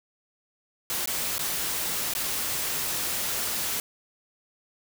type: noise with dropouts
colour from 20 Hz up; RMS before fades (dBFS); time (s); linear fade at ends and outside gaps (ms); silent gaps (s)
white; -29; 0.9-3.8; 1; 1.058-1.074 / 1.382-1.392 / 2.137-2.15
effects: none